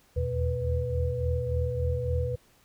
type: tone cluster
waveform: sine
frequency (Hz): 79.2 / 82.7 / 121.7 / 494.1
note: D#2 / E2 / B2 / B4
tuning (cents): +31 / +6 / -25 / +1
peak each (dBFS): -31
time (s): 0.16-2.36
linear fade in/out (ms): 10
effects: pink hiss -62 dBFS RMS until 2.64 s